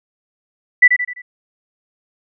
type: tone with echo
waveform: sine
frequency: 1975.5 Hz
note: B6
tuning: in tune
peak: -3 dBFS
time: 0.82-0.88 s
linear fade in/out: 10 ms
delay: 85 ms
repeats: 4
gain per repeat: -7 dB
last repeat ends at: 1.22 s
effects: none